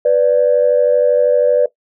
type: tone pair together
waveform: sine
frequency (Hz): 494.6 / 587.3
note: B4 / D5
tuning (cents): +3 / 0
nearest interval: minor third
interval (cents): 297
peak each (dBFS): -11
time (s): 0.05-1.66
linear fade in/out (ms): 5
effects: noise-tail reverb RT60 0.1 s tail -17 dB re dry + tanh soft clip ceiling -2 dBFS